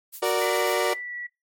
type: noise with tremolo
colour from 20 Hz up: violet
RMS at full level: -35 dBFS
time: 0.12-0.79 s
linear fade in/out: 20 ms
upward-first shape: sine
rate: 7.3 Hz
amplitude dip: 90%
type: chord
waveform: 30% pulse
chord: Gb augmented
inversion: none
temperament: equal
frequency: 370 / 466.2 / 587.3 Hz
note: Gb4 / Bb4 / D5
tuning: 0 / 0 / 0 cents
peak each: -23 dBFS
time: 0.22-0.94 s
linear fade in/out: 10 ms
type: tone with pitch glide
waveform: sine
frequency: 2000 to 1944.2 Hz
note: B6 to B6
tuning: +21 to -28 cents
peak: -32 dBFS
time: 0.41-1.27 s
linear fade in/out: 10 ms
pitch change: -49 cents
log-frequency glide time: 0.82-1.15 s
effects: noise-tail reverb RT60 0.2 s tail -19 dB re dry + MP3 64 kbps

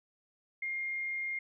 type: tone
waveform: sine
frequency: 2123 Hz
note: C7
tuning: 25 cents sharp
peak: -33 dBFS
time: 0.62-1.39 s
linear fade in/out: 5 ms
effects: none

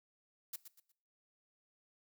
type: noise with echo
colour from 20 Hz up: blue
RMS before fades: -42 dBFS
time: 0.53-0.56 s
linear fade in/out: 5 ms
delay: 120 ms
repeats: 3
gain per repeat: -10 dB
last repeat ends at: 0.92 s
effects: noise-tail reverb RT60 0.6 s tail -20 dB re dry

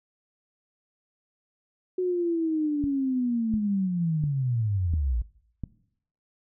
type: linear sweep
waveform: sine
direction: down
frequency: 370 to 53 Hz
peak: -23 dBFS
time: 1.98-5.22 s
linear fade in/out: 5 ms
type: click train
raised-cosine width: 5 ms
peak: -20 dBFS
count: 5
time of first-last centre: 2.84-5.637 s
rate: 1.43 Hz
effects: noise-tail reverb RT60 0.7 s tail -19 dB re dry

